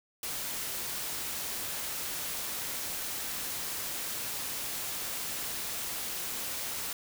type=noise; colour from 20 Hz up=white; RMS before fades=-36 dBFS; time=0.23-6.93 s; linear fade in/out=2 ms; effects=none